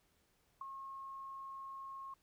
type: tone with ADSR envelope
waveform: sine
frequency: 1082 Hz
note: C#6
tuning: 42 cents flat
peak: -39 dBFS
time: 0.61-2.14 s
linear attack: 4 ms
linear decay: 11 ms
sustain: -6 dB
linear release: 4 ms
effects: pink hiss -75 dBFS RMS until 2.22 s